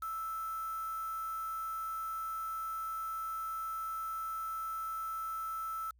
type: tone with quantisation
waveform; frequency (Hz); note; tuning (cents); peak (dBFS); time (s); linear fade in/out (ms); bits
sine; 1318.5; E6; 0; -36; 0.02-5.91; 5; 8
effects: added 60 Hz sine -62 dBFS peak until 5.99 s